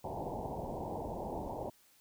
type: low-pass noise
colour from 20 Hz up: white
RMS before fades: -40 dBFS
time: 0.04-1.7 s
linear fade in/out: 5 ms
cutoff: 940 Hz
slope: 96 dB/octave
effects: white hiss -66 dBFS RMS until 2 s